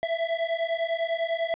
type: beating tone pair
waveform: square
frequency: 659.3 / 669.3 Hz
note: E5 / E5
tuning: 0 / +26 cents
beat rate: 10 Hz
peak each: -29 dBFS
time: 0.03-1.54 s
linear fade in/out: 0 ms
effects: resampled to 8000 Hz + 10-bit